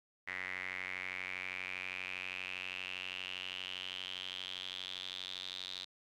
sawtooth tone with band-pass filter sweep, 92.5 Hz, F#2, in tune, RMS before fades -43 dBFS, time 0.27-5.85 s, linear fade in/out 10 ms, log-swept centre 2000 to 3800 Hz, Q 7.5, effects none

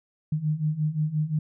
sine beating tone pair, 150 / 155.7 Hz, D3 / D#3, +37 / +2 cents, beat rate 5.7 Hz, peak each -28 / -25 dBFS, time 0.32-1.39 s, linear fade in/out 5 ms, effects none

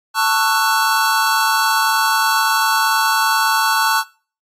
square chord, F# minor seventh, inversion first, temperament just, 888 / 1110 / 1332 / 1480 Hz, A5 / C#6 / E6 / F#6, +16 / +2 / +18 / 0 cents, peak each -19 / -20 / -23 / -20 dBFS, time 0.14-4.04 s, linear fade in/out 50 ms, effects noise-tail reverb RT60 0.4 s tail -22 dB re dry + AAC 48 kbps

